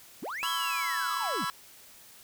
triangle linear two-way sweep, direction up then down, 130.81 to 3322 to 130.81 Hz, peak -32 dBFS, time 0.22-1.45 s, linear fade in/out 10 ms, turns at 0.49 s
45% pulse chord, C# minor seventh, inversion third, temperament just, 997.9 / 1108.7 / 1330.5 / 1663.1 Hz, B5 / C#6 / E6 / G#6, +18 / 0 / +16 / +2 cents, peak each -35 / -36 / -34 / -38 dBFS, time 0.43-1.5 s, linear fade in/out 0 ms
effects white hiss -53 dBFS RMS until 2.23 s

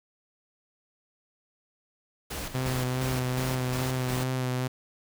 pink noise with tremolo, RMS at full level -35 dBFS, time 2.3-4.24 s, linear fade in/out 10 ms, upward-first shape square, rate 2.8 Hz, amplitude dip 60%
sawtooth tone with vibrato, 127.9 Hz, C3, 39 cents flat, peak -23 dBFS, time 2.54-4.68 s, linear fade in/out 10 ms, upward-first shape sine, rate 2.4 Hz, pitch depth 22 cents each way
effects none

